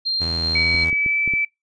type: tone with tremolo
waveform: sine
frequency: 4186 Hz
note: C8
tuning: in tune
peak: -19 dBFS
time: 0.05-0.85 s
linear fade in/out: 20 ms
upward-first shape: square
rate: 2.6 Hz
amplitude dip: 25%
type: tone with vibrato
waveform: sawtooth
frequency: 82.41 Hz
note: E2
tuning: in tune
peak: -22 dBFS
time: 0.2-0.91 s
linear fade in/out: 20 ms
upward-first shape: square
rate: 2.3 Hz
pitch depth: 11 cents each way
type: tone with pitch glide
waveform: sine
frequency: 2270 to 2315 Hz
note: C#7 to D7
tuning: +41 to -25 cents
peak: -17 dBFS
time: 0.55-1.45 s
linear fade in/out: 5 ms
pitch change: +34 cents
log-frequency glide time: 0.73-1.18 s
type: clicks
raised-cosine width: 3 ms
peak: -19 dBFS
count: 6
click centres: 0.747 / 0.836 / 0.929 / 1.062 / 1.277 / 1.337 s
effects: noise-tail reverb RT60 0.2 s tail -26 dB re dry + resampled to 22050 Hz